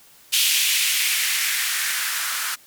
violet noise with band-pass filter sweep, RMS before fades -22 dBFS, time 0.32-2.56 s, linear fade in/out 20 ms, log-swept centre 3000 to 1300 Hz, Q 2.3, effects white hiss -51 dBFS RMS until 2.66 s

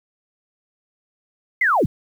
sine linear sweep, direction down, 2138 to 71.5 Hz, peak -14 dBFS, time 1.61-1.86 s, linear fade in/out 5 ms, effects 8-bit

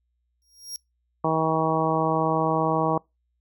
sawtooth tone with exponential growth, 5600 Hz, F8, 4 cents sharp, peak -27 dBFS, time 0.42-0.76 s, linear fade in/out 0 ms, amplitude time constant 73 ms
harmonic tone, 159.7 Hz, D#3, 45 cents sharp, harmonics 1 / 2 / 3 / 4 / 5 / 6 / 7, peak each -28 / -28 / -28 / -28 / -28 / -28 / -28 dBFS, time 1.24-2.98 s, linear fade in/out 5 ms
effects noise-tail reverb RT60 0.2 s tail -25 dB re dry + added 60 Hz sine -70 dBFS peak until 3.4 s

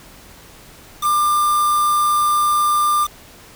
triangle tone with quantisation, 1194 Hz, D6, 28 cents sharp, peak -12 dBFS, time 1.01-3.08 s, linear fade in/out 50 ms, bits 4, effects pink hiss -43 dBFS RMS until 3.55 s

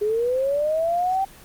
sine linear sweep, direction up, 409.3 to 784 Hz, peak -19 dBFS, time 0.01-1.25 s, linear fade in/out 10 ms, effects pink hiss -46 dBFS RMS until 1.44 s + Opus 32 kbps

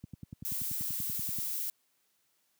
click train, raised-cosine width 5 ms, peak -28 dBFS, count 15, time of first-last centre 0.04-1.386 s, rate 10.4 Hz
violet noise, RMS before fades -35 dBFS, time 0.45-1.7 s, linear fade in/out 0 ms
effects white hiss -74 dBFS RMS until 2.59 s + high-pass 100 Hz 12 dB/octave

